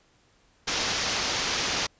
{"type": "low-pass noise", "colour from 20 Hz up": "white", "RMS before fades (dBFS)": -28, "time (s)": [0.67, 1.87], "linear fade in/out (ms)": 10, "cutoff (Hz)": 6400, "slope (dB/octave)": 48, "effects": ["pink hiss -63 dBFS RMS until 1.99 s", "resampled to 16000 Hz"]}